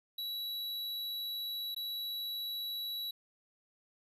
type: tone with dropouts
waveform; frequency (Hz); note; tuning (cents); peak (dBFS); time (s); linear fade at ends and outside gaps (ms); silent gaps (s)
square; 3918; B7; -15; -37; 0.18-3.11; 5; 1.747-1.763
effects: resampled to 32000 Hz